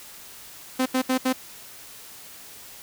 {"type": "tone bursts at uneven times", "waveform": "sawtooth", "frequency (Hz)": 258.2, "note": "C4", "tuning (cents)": -23, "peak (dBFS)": -16, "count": 4, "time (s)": [[0.79, 0.86], [0.94, 1.02], [1.09, 1.18], [1.25, 1.33]], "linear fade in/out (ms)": 10, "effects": ["white hiss -44 dBFS RMS until 2.82 s"]}